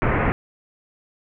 pink low-pass noise, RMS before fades -20 dBFS, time 0.02-0.32 s, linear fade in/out 0 ms, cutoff 2300 Hz, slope 48 dB/octave, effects none

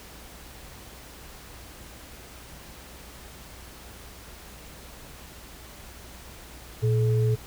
sine tone pair together, 117 / 428.7 Hz, A#2 / A4, +7 / -45 cents, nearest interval octave + minor seventh, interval 2248 cents, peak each -20 / -28 dBFS, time 6.82-7.36 s, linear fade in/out 20 ms, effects added 60 Hz sine -49 dBFS peak until 7.46 s + pink hiss -46 dBFS RMS until 7.46 s

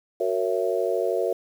sine chord, F# dominant seventh, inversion none, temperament just, 370 / 462.5 / 555 / 666 Hz, F#4 / A#4 / C#5 / E5, 0 / -14 / +2 / +18 cents, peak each -27 / -26 / -28 / -28 dBFS, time 0.2-1.33 s, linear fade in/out 5 ms, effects 8-bit

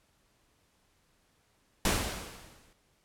pink noise with exponential decay, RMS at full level -25 dBFS, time 1.85-2.73 s, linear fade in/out 2 ms, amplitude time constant 190 ms, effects pink hiss -70 dBFS RMS until 3.04 s + low-pass 12000 Hz 12 dB/octave

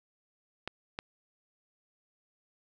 clicks, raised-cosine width 0.3 ms, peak -19 dBFS, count 2, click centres 0.676 / 0.989 s, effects none

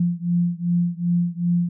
sine beating tone pair, 172.7 / 175.3 Hz, F3 / F3, -19 / +7 cents, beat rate 2.6 Hz, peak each -21 / -22 dBFS, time 0-1.69 s, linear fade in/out 5 ms, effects none

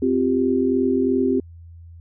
sine chord, C suspended fourth, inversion none, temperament equal with one note detuned, 260.6 / 349.2 / 392 Hz, C4 / F4 / G4, -7 / 0 / 0 cents, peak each -19 / -24 / -21 dBFS, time 0.02-1.4 s, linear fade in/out 5 ms, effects added 84 Hz sine -39 dBFS peak until 2 s

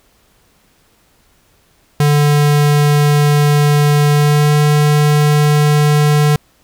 square tone with pitch glide, 146.83 to 148.54 Hz, D3 to D3, 0 to +20 cents, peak -9 dBFS, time 2-6.36 s, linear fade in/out 2 ms, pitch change +20 cents, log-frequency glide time 4.12-4.53 s, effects pink hiss -54 dBFS RMS until 6.63 s

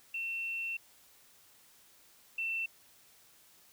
sine tone pair in turn, 2700 / 2685 Hz, E7 / E7, +41 / +31 cents, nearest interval unison, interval 10 cents, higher first, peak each -34 / -32 dBFS, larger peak second, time 0.14-0.77 / 2.38-2.66 s, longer first, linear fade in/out 5 ms, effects white hiss -62 dBFS RMS until 3.72 s

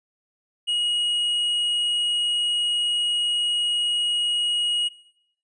sine tone with tanh clipping, 2893 Hz, F#7, 40 cents flat, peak -22 dBFS, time 0.67-4.89 s, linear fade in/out 20 ms, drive 6 dB, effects noise-tail reverb RT60 0.7 s tail -17 dB re dry + resampled to 22050 Hz

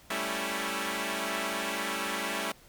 5% pulse chord, A dominant seventh, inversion third, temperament equal, 196 / 220 / 277.2 / 329.6 Hz, G3 / A3 / C#4 / E4, 0 / 0 / 0 / 0 cents, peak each -25 dBFS, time 0.1-2.52 s, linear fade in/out 5 ms, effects pink hiss -57 dBFS RMS until 2.68 s

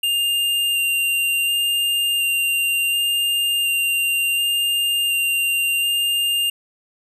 square tone with vibrato, 2794 Hz, F7, in tune, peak -18 dBFS, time 0.03-6.5 s, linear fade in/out 5 ms, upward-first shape square, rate 0.69 Hz, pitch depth 8 cents each way, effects none

